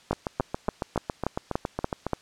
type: two click trains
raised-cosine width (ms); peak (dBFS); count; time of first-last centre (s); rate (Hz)
1; -13 / -10; 15 / 8; 0.13-2.066 / 0.11-2.133; 7.23 / 3.46
effects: white hiss -55 dBFS RMS until 2.21 s + low-pass 6000 Hz 12 dB/octave